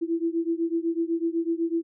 sine beating tone pair, 329.6 / 337.6 Hz, E4 / E4, 0 / +41 cents, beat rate 8 Hz, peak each -26 / -27 dBFS, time 0.01-1.83 s, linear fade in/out 20 ms, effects none

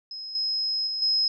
sine tone with level steps, 5120 Hz, D#8, 49 cents sharp, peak -34 / -24 / -27 / -20 dBFS, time 0.11-1.28 s, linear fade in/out 2 ms, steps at 0.35 / 0.87 / 1.02 s, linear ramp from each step 2 ms, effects none

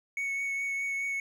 triangle tone with vibrato, 2217 Hz, C#7, in tune, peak -28 dBFS, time 0.17-1.2 s, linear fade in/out 2 ms, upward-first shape triangle, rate 4.8 Hz, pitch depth 14 cents each way, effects none

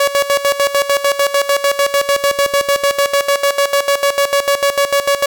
sawtooth tone with tremolo, 563 Hz, C#5, 27 cents sharp, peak -6 dBFS, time 0-5.26 s, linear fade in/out 5 ms, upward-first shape square, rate 6.7 Hz, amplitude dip 75%, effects none

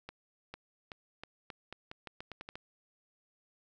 accelerating click train, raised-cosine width 0.3 ms, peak -27 dBFS, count 13, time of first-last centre 0.09-2.555 s, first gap 450 ms, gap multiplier 0.84, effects none

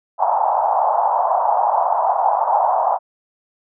white band-pass noise, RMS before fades -17 dBFS, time 0.18-2.99 s, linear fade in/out 50 ms, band 680 to 940 Hz, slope 48 dB/octave, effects none

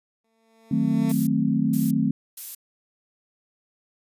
15% pulse tone with exponential growth, 224.6 Hz, A3, 36 cents sharp, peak -25 dBFS, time 0.24-1.12 s, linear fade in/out 5 ms, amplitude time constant 190 ms
sine chord, D# diminished seventh, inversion none, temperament equal, 155.56 / 185 / 220 / 261.6 Hz, D#3 / F#3 / A3 / C4, 0 / 0 / 0 / 0 cents, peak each -26 / -27 / -23 / -24 dBFS, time 0.71-2.11 s, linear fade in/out 5 ms
violet noise bursts, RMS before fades -33 dBFS, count 3, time 1.09-2.55 s, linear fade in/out 5 ms, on 180 ms, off 460 ms
effects resampled to 32000 Hz

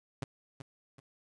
sawtooth tone with echo, 135.2 Hz, C#3, 43 cents flat, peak -29 dBFS, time 0.22-0.24 s, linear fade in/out 5 ms, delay 380 ms, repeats 2, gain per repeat -9 dB, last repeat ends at 1 s, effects resampled to 22050 Hz + 11-bit

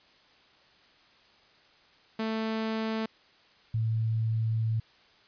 sawtooth / sine tone pair in turn, 221.2 / 111.85 Hz, A3 / A2, +9 / +29 cents, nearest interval octave, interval 1180 cents, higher first, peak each -25 dBFS, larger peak neither, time 2.19-3.06 / 3.74-4.8 s, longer second, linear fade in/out 5 ms, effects white hiss -60 dBFS RMS until 5.27 s + resampled to 11025 Hz

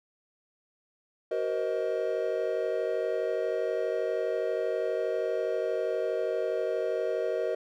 triangle chord, C half-diminished seventh, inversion second, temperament just, 376.7 / 470.9 / 523.3 / 627.9 Hz, Gb4 / Bb4 / C5 / Eb5, +31 / +18 / 0 / +16 cents, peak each -32 / -29 / -33 / -30 dBFS, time 1.31-7.55 s, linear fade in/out 5 ms, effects none

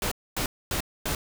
pink noise bursts, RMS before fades -28 dBFS, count 4, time 0.02-1.15 s, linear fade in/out 2 ms, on 95 ms, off 250 ms, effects none

